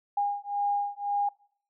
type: beating tone pair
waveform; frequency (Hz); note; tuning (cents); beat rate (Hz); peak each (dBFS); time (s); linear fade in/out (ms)
sine; 812 / 813.9; G#5 / G#5; -39 / -35; 1.9; -29; 0.17-1.29; 5
effects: noise-tail reverb RT60 0.6 s tail -25 dB re dry